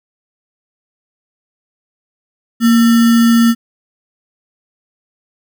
sine tone with sample-and-hold, 232.3 Hz, A#3, 6 cents flat, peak -6 dBFS, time 2.6-3.55 s, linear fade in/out 50 ms, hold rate 1575 Hz, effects none

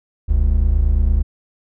triangle tone pair together, 42.4 / 71.3 Hz, E1 / C#2, +50 / +49 cents, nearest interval major sixth, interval 899 cents, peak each -13 dBFS, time 0.28-1.23 s, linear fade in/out 20 ms, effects none

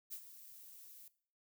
violet noise with ADSR envelope, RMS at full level -44 dBFS, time 0.1-1.08 s, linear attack 28 ms, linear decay 69 ms, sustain -12 dB, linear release 3 ms, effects noise-tail reverb RT60 0.5 s tail -18 dB re dry

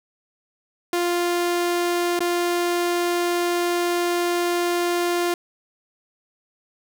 sawtooth tone with dropouts, 349.2 Hz, F4, in tune, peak -16 dBFS, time 0.93-5.34 s, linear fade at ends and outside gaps 2 ms, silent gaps 2.192-2.205 s, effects none

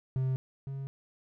triangle tone pair in turn, 130.81 / 136.32 Hz, C3 / C#3, 0 / -29 cents, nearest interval minor second, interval 71 cents, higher second, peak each -25 / -33 dBFS, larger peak first, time 0.16-0.36 / 0.67-0.87 s, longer neither, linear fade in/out 0 ms, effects none

